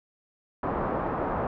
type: low-pass noise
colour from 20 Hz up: white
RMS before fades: -29 dBFS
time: 0.63-1.47 s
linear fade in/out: 2 ms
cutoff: 1100 Hz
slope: 24 dB/octave
effects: none